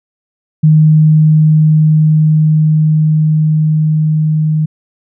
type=tone with level ramp; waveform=sine; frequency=155.1 Hz; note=D#3; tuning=5 cents flat; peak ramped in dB=-3 to -9 dBFS; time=0.63-4.66 s; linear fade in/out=10 ms; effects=none